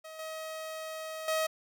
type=tone with level steps; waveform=sawtooth; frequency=634 Hz; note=D#5; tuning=32 cents sharp; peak=-40 / -34 / -24 dBFS; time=0.04-1.47 s; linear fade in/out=10 ms; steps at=0.19 / 1.28 s; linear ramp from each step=2 ms; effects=none